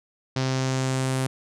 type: tone with low-pass filter sweep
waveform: sawtooth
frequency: 131.3 Hz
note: C3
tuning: 6 cents sharp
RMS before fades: -25 dBFS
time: 0.36-1.27 s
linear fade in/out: 5 ms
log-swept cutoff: 5200 to 10000 Hz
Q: 2.3
effects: none